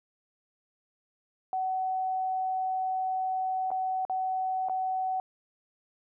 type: tone with dropouts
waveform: sine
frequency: 752 Hz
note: F#5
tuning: 28 cents sharp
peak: -27 dBFS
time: 1.53-5.2 s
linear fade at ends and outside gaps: 1 ms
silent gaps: 3.705-3.715 / 4.051-4.097 / 4.686-4.696 s
effects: none